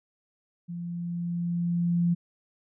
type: tone with level ramp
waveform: sine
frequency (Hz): 172.5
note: F3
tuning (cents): -21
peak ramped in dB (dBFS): -33 to -20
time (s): 0.68-2.15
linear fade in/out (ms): 20
effects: none